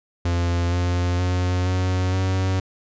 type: tone with pitch steps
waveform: 45% pulse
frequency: 86.7 / 88.47 / 90.28 / 92.12 / 94 Hz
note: F2 / F2 / F#2 / F#2 / F#2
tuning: -12 / +23 / -42 / -7 / +28 cents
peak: -19 dBFS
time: 0.25-2.6 s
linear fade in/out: 5 ms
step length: 470 ms
effects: resampled to 16000 Hz